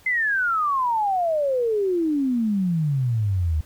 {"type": "exponential sweep", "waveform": "sine", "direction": "down", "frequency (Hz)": [2086, 74.4], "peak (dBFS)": -19, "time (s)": [0.06, 3.61], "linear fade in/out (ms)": 5, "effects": ["pink hiss -53 dBFS RMS until 3.65 s"]}